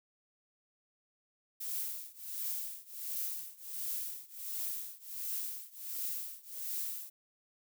violet noise with tremolo, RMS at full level -36 dBFS, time 1.6-7.1 s, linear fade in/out 10 ms, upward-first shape triangle, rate 1.4 Hz, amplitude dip 95%, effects none

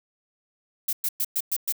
violet noise bursts, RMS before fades -25 dBFS, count 6, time 0.88-1.724 s, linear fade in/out 5 ms, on 49 ms, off 110 ms, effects none

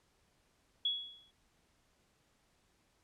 sine tone with exponential decay, 3360 Hz, G#7, 19 cents sharp, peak -28 dBFS, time 0.85-1.31 s, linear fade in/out 5 ms, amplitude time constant 100 ms, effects pink hiss -73 dBFS RMS until 3.03 s + low-pass 10000 Hz 12 dB/octave

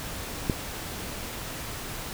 click, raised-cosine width 3 ms, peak -10 dBFS, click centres 0.498 s, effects pink hiss -36 dBFS RMS until 2.13 s

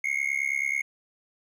triangle tone with amplitude modulation, 2166 Hz, C#7, 41 cents flat, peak -19 dBFS, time 0.04-0.82 s, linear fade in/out 5 ms, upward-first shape sine, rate 69.3 Hz, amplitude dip 100%, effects none

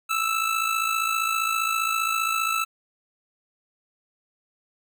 25% pulse tone with amplitude modulation, 1318 Hz, E6, 1 cent flat, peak -16 dBFS, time 0.09-2.65 s, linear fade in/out 20 ms, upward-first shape sine, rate 55.1 Hz, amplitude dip 60%, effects none

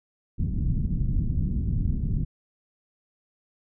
pink low-pass noise, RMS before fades -25 dBFS, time 0.38-2.25 s, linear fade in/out 20 ms, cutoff 210 Hz, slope 24 dB/octave, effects none

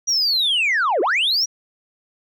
sine linear two-way sweep, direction down then up, 5840 to 323 to 5840 Hz, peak -14 dBFS, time 0.07-1.46 s, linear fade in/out 20 ms, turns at 1.01 s, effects tanh soft clip ceiling -14 dBFS

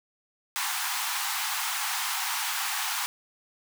pink high-pass noise, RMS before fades -30 dBFS, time 0.56-3.06 s, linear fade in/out 0 ms, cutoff 770 Hz, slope 96 dB/octave, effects none

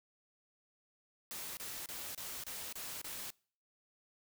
white noise bursts, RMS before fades -44 dBFS, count 7, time 1.31-3.304 s, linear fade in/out 0 ms, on 260 ms, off 29 ms, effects noise-tail reverb RT60 0.5 s tail -26 dB re dry

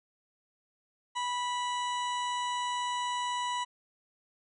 harmonic tone, 982 Hz, B5, 10 cents flat, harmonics 1 / 2 / 3 / 4 / 6 / 7 / 8 / 9, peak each -31 / -41 / -40 / -44 / -51 / -50 / -49 / -54 dBFS, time 1.15-3.65 s, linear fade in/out 20 ms, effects none

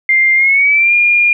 sine tone with pitch glide, 2102 to 2415 Hz, C7 to D7, +7 to +48 cents, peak -7 dBFS, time 0.09-1.33 s, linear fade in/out 2 ms, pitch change +241 cents, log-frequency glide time 0.35-0.93 s, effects none

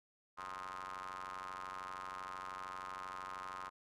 sawtooth ring-modulated tone, 92.9 Hz, F#2, 7 cents sharp, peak -37 dBFS, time 0.37-3.7 s, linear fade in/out 20 ms, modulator 1150 Hz, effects low-pass 9000 Hz 12 dB/octave

